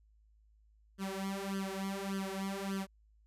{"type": "tone with flanger", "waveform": "sawtooth", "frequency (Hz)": 194.5, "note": "G3", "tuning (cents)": -13, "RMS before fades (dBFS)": -38, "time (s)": [0.98, 2.87], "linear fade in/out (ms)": 50, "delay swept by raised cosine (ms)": [0.63, 4.23], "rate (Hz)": 1.7, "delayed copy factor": 0.9, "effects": ["added 53 Hz sine -63 dBFS peak until 3.26 s", "resampled to 32000 Hz"]}